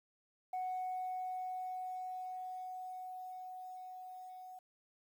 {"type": "tone with level ramp", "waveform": "sine", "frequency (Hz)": 740, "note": "F#5", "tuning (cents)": 0, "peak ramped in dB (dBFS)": [-34, -48], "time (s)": [0.53, 4.59], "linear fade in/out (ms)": 5, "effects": ["tanh soft clip ceiling -34 dBFS", "11-bit"]}